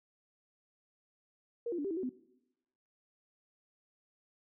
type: tone with pitch steps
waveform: sine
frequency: 470.7 / 347 / 288.2 / 393.3 / 326.1 / 374.4 / 253.3 Hz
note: A#4 / F4 / D4 / G4 / E4 / F#4 / B3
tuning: +17 / -11 / -33 / +6 / -19 / +20 / +44 cents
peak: -33 dBFS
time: 1.66-2.094 s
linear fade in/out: 5 ms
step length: 62 ms
effects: noise-tail reverb RT60 0.9 s tail -19 dB re dry